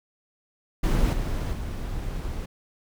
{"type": "noise with level steps", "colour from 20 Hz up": "brown", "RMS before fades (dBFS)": [-21, -27, -31], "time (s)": [0.83, 2.46], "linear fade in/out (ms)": 10, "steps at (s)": [1.13, 1.53], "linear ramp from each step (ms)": 2, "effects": []}